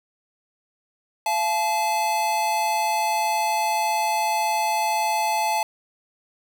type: tone pair together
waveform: square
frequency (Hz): 686 / 864.3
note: F5 / A5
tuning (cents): -31 / -31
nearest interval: major third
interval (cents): 400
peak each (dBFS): -28 / -22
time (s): 1.26-5.63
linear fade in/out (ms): 2
effects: none